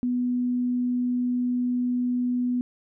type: tone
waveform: sine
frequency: 246.9 Hz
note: B3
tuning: in tune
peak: -22 dBFS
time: 0.03-2.61 s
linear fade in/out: 0 ms
effects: none